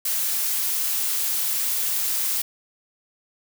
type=noise; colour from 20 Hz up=blue; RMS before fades=-24 dBFS; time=0.05-2.42 s; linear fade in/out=5 ms; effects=none